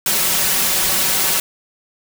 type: noise with comb filter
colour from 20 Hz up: white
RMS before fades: -17 dBFS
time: 0.06-1.4 s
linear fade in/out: 2 ms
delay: 5.3 ms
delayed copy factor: +0.65
effects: none